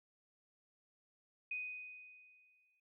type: tone with exponential decay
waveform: sine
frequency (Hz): 2495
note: D#7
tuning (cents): +4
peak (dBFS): -37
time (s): 1.51-2.8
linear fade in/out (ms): 5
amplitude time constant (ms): 280
effects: none